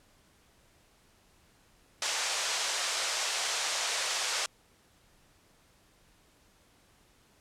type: band-pass noise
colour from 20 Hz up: white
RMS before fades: -32 dBFS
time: 2.02-4.46 s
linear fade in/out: 2 ms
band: 500 to 7500 Hz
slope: 24 dB/octave
effects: pink hiss -64 dBFS RMS until 7.4 s + low-pass 12000 Hz 12 dB/octave